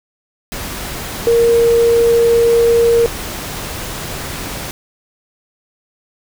sine tone in noise, 466.4 Hz, A#4, 1 cent sharp, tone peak -8 dBFS, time 1.27-3.06 s, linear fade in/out 0 ms, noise pink, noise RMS -25 dBFS, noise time 0.52-4.71 s, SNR +14 dB, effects none

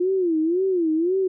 sine tone with vibrato, 347 Hz, F4, 11 cents flat, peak -18 dBFS, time 0-1.28 s, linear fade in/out 10 ms, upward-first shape sine, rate 1.9 Hz, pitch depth 180 cents each way, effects none

